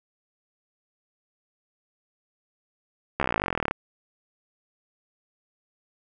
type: slowing click train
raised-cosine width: 0.5 ms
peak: -9 dBFS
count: 26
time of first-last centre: 3.2-3.71 s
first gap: 14 ms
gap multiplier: 1.03
effects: none